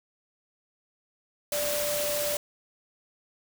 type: tone in noise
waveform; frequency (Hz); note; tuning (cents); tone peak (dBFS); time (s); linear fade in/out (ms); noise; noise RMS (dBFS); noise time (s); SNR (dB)
sine; 587.3; D5; 0; -29; 1.52-2.37; 2; white; -31; 1.52-2.37; -1
effects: none